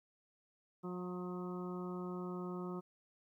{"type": "harmonic tone with a mistuned harmonic", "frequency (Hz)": 179.9, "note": "F#3", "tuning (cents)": -48, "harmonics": [1, 2, 3, 4, 5, 6, 7], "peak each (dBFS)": [-42, -44, -55, -56, -56, -54, -52], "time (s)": [0.83, 2.81], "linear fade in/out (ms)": 20, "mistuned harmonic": 5, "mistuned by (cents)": 38, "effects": ["13-bit"]}